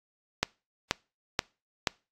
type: click train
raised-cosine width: 0.2 ms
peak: -6 dBFS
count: 4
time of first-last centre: 0.43-1.872 s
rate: 2.08 Hz
effects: noise-tail reverb RT60 0.3 s tail -24 dB re dry + AAC 48 kbps